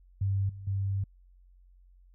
sine tone with level steps, 98 Hz, G2, in tune, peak -25 / -40 / -27 dBFS, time 0.21-1.04 s, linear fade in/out 5 ms, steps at 0.49 / 0.67 s, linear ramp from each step 5 ms, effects added 45 Hz sine -55 dBFS peak until 2.14 s

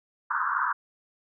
pink band-pass noise, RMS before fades -27 dBFS, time 0.3-0.73 s, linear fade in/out 10 ms, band 960 to 1600 Hz, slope 96 dB/octave, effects none

